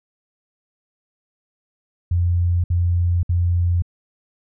sine tone bursts, 87.31 Hz, F2, in tune, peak -15 dBFS, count 3, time 2.11-3.822 s, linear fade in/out 5 ms, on 530 ms, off 61 ms, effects none

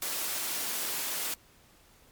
white high-pass noise, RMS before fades -33 dBFS, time 0.02-1.34 s, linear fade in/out 2 ms, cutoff 220 Hz, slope 12 dB/octave, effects pink hiss -60 dBFS RMS until 2.11 s + MP3 96 kbps

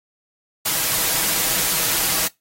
white noise with comb filter, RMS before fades -20 dBFS, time 0.65-2.28 s, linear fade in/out 10 ms, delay 6.2 ms, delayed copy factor +0.5, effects noise-tail reverb RT60 0.2 s tail -23 dB re dry + AAC 48 kbps

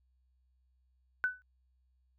sine tone with exponential decay, 1499 Hz, F#6, 22 cents sharp, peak -24 dBFS, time 1.24-1.42 s, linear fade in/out 0 ms, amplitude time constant 38 ms, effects added 63 Hz sine -69 dBFS peak until 2.18 s

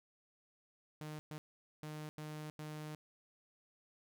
sawtooth tone bursts at uneven times, 152.8 Hz, D#3, 31 cents flat, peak -40 dBFS, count 5, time 1.01-1.19 / 1.31-1.38 / 1.83-2.09 / 2.18-2.5 / 2.59-2.95 s, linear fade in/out 0 ms, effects none

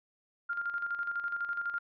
sine tone with tremolo, 1400 Hz, F6, 4 cents sharp, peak -30 dBFS, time 0.49-1.79 s, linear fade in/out 10 ms, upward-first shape square, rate 12 Hz, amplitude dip 55%, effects resampled to 11025 Hz

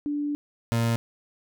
sine / 30% pulse tone pair in turn, 292 / 115.88 Hz, D4 / A#2, -10 / -10 cents, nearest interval octave + major third, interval 1600 cents, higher first, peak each -25 / -19 dBFS, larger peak second, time 0.06-0.35 / 0.72-0.96 s, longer first, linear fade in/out 0 ms, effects none

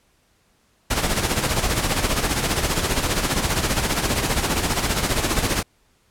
pink noise with tremolo, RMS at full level -19 dBFS, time 0.9-5.63 s, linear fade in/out 10 ms, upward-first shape sine, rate 15 Hz, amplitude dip 60%, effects pink hiss -62 dBFS RMS until 6.1 s + low-pass 12000 Hz 12 dB/octave

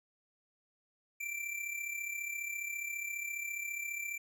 square tone with amplitude modulation, 2349 Hz, D7, in tune, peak -35 dBFS, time 1.2-4.18 s, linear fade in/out 10 ms, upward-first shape sine, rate 34.7 Hz, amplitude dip 60%, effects none

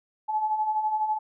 sine beating tone pair, 850 / 862 Hz, G#5 / A5, +40 / -36 cents, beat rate 12 Hz, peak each -32 / -24 dBFS, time 0.28-1.19 s, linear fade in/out 20 ms, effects none

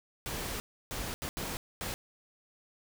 pink noise bursts at uneven times, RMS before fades -37 dBFS, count 5, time 0.26-0.6 / 0.91-1.14 / 1.22-1.29 / 1.37-1.57 / 1.81-1.94 s, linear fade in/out 0 ms, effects none

